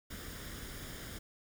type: noise with comb filter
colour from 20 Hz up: pink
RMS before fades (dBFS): -45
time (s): 0.1-1.19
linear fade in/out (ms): 10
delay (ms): 0.58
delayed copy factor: +0.55
effects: none